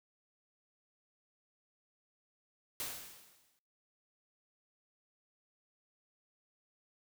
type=noise with exponential decay; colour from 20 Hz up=white; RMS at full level=-38 dBFS; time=2.8-3.59 s; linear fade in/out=0 ms; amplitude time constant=170 ms; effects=noise-tail reverb RT60 0.7 s tail -26 dB re dry